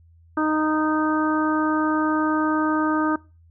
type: harmonic tone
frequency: 309.4 Hz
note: D#4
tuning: 10 cents flat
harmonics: 1 / 2 / 3 / 4 / 5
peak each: -21 / -30 / -28 / -26 / -30 dBFS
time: 0.37-3.16 s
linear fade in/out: 5 ms
effects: noise-tail reverb RT60 0.3 s tail -22 dB re dry + added 83 Hz sine -50 dBFS peak until 3.5 s